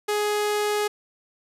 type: tone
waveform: sawtooth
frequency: 417.6 Hz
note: G#4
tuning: 10 cents sharp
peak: -18 dBFS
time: 0.08-0.88 s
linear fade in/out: 10 ms
effects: resampled to 32000 Hz + 9-bit